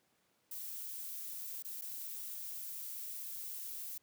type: noise with dropouts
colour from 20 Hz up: violet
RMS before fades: -44 dBFS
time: 0.51-3.98 s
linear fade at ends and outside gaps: 5 ms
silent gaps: 1.625-1.647 / 1.813-1.819 s
effects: pink hiss -75 dBFS RMS until 4.02 s + high-pass 150 Hz 12 dB/octave